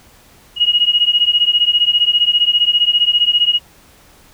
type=beating tone pair; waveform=sine; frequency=2882 / 2897 Hz; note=F#7 / F#7; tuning=-46 / -37 cents; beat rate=15 Hz; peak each=-13 / -14 dBFS; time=0.56-3.6 s; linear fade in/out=50 ms; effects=pink hiss -47 dBFS RMS until 4.33 s